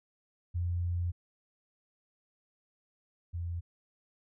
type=tone pair in turn; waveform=sine; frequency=87.31 / 85.81 Hz; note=F2 / F2; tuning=0 / -30 cents; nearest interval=unison; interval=30 cents; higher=first; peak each=-29 / -33 dBFS; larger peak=first; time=0.54-1.12 / 3.33-3.61 s; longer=first; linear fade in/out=20 ms; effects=none